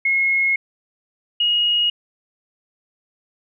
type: tone pair in turn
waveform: sine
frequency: 2165 / 2881 Hz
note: C#7 / F#7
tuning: -41 / -47 cents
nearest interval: perfect fourth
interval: 494 cents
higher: second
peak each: -15 dBFS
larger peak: neither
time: 0.05-0.56 / 1.4-1.9 s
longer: first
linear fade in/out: 5 ms
effects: none